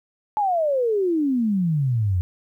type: exponential sweep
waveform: sine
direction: down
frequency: 869 to 85.7 Hz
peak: -18 dBFS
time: 0.37-2.21 s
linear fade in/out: 0 ms
effects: 10-bit